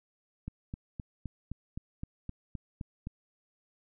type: click train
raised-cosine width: 5 ms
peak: -25 dBFS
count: 11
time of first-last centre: 0.48-3.071 s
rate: 3.86 Hz
effects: none